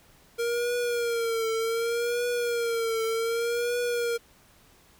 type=tone with vibrato; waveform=square; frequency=466.2 Hz; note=A#4; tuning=in tune; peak=-26 dBFS; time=0.38-4.18 s; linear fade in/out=20 ms; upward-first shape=triangle; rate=0.66 Hz; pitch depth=73 cents each way; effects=pink hiss -58 dBFS RMS until 4.99 s